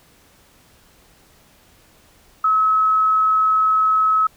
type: tone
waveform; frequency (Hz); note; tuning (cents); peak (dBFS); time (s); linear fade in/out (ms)
sine; 1287; E6; -42; -13; 2.44-4.27; 5
effects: pink hiss -53 dBFS RMS until 4.36 s